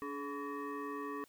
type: tone with frequency modulation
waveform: sine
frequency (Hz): 424.9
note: G#4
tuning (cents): +40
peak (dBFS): -38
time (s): 0.02-1.24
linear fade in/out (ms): 0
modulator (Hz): 712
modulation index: 1.5
effects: white hiss -67 dBFS RMS until 1.28 s